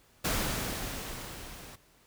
pink noise with level ramp, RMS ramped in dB -29 to -48 dBFS, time 0.24-1.76 s, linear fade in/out 10 ms, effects pink hiss -63 dBFS RMS until 2.06 s

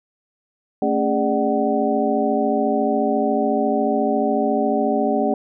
sine tone cluster, 223 / 277.1 / 410.9 / 594 / 752 Hz, A3 / C#4 / G#4 / D5 / F#5, +23 / -1 / -18 / +20 / +28 cents, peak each -23 dBFS, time 0.82-5.34 s, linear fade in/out 2 ms, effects none

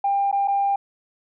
sine tone with dropouts, 797 Hz, G5, 28 cents sharp, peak -17 dBFS, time 0.04-0.76 s, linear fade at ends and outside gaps 5 ms, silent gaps 0.315-0.326 / 0.476-0.481 s, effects tanh soft clip ceiling -13 dBFS

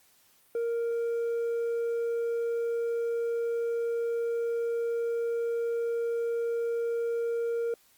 triangle tone with hard clipping, 466.2 Hz, A#4, in tune, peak -26 dBFS, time 0.55-7.74 s, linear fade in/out 2 ms, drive 1 dB, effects white hiss -63 dBFS RMS until 7.97 s + Opus 48 kbps

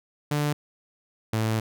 sawtooth tone pair in turn, 147.5 / 110.5 Hz, D3 / A2, +8 / +8 cents, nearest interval perfect fourth, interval 500 cents, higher first, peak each -19 dBFS, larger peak neither, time 0.31-0.53 / 1.33-1.6 s, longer second, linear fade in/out 5 ms, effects none

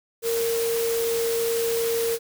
sine tone in noise, 461.4 Hz, A#4, 18 cents flat, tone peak -22 dBFS, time 0.22-2.19 s, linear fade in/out 50 ms, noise white, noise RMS -31 dBFS, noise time 0.22-2.19 s, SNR +6 dB, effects none

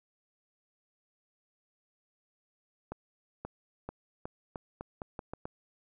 accelerating click train, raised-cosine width 1 ms, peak -24 dBFS, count 10, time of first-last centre 2.92-5.455 s, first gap 530 ms, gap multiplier 0.83, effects none

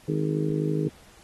harmonic tone, 51.91 Hz, G#1, in tune, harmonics 3 / 4 / 5 / 6 / 7 / 8 / 9, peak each -26 / -37 / -35 / -29 / -39 / -30 / -37 dBFS, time 0.08-0.88 s, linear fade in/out 5 ms, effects pink hiss -54 dBFS RMS until 1.23 s + AAC 32 kbps

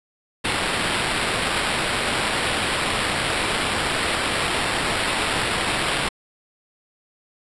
white noise with sample-and-hold, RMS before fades -23 dBFS, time 0.44-6.09 s, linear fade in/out 10 ms, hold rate 6300 Hz, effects resampled to 24000 Hz

